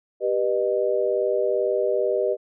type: chord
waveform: sine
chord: G augmented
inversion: none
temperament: just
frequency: 392 / 490 / 612.5 Hz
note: G4 / B4 / D#5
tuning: 0 / -14 / -27 cents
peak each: -24 dBFS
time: 0.2-2.37 s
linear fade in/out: 50 ms
effects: none